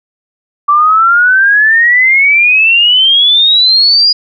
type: exponential sweep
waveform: sine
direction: up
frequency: 1155 to 4918 Hz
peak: -4 dBFS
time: 0.68-4.13 s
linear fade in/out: 10 ms
effects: none